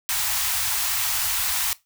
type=band-stop noise; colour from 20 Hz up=white; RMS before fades=-24 dBFS; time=0.09-1.73 s; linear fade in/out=0 ms; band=110 to 710 Hz; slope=48 dB/octave; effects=noise-tail reverb RT60 0.2 s tail -19 dB re dry